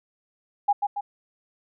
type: tone with echo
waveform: sine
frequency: 815 Hz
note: G#5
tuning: 33 cents flat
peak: -16 dBFS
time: 0.68-0.73 s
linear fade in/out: 10 ms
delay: 140 ms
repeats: 2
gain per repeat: -5 dB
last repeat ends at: 1.01 s
effects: none